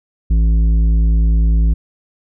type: tone with tanh clipping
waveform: sine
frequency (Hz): 55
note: A1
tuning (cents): 0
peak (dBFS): -11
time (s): 0.3-1.74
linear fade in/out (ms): 10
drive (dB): 9
effects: none